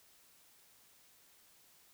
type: silence
effects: white hiss -65 dBFS RMS until 1.93 s